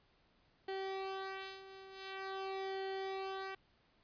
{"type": "tone with flanger", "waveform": "sawtooth", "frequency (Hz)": 385, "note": "G4", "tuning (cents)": -31, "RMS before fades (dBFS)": -43, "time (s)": [0.68, 3.55], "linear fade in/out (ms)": 5, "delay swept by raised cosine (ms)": [1.8, 2.62], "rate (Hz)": 0.46, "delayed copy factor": -0.7, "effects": ["pink hiss -72 dBFS RMS until 4.03 s", "resampled to 11025 Hz"]}